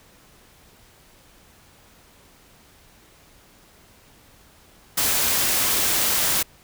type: noise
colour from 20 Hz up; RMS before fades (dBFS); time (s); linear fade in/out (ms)
white; -21; 4.97-6.43; 10
effects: pink hiss -53 dBFS RMS until 6.63 s